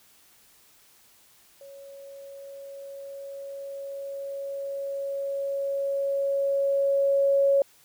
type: tone with level ramp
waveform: sine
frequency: 554.4 Hz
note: C#5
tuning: in tune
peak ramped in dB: -43 to -17 dBFS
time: 1.61-7.62 s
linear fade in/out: 2 ms
effects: white hiss -58 dBFS RMS until 7.84 s